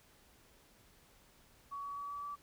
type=tone with pitch steps; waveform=sine; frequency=1126 / 1133.2 / 1140.4 / 1147.7 / 1155 Hz; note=C#6 / C#6 / C#6 / D6 / D6; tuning=+27 / +38 / +49 / -40 / -29 cents; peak=-40 dBFS; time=1.71-2.36 s; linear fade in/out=20 ms; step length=130 ms; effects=pink hiss -65 dBFS RMS until 2.42 s